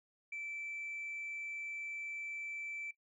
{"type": "tone", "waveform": "sine", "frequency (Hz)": 2326, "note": "D7", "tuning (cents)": -17, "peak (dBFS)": -39, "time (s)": [0.32, 2.91], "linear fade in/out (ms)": 5, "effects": ["noise-tail reverb RT60 0.1 s tail -18 dB re dry", "tanh soft clip ceiling -37 dBFS"]}